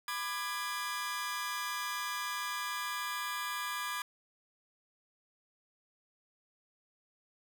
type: chord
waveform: sawtooth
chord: G# diminished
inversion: first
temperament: just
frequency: 996.7 / 1196.1 / 1661.2 Hz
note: B5 / D6 / G#6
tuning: +16 / +31 / 0 cents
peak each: -37 / -35 / -36 dBFS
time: 0.08-4.02 s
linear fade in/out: 2 ms
effects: none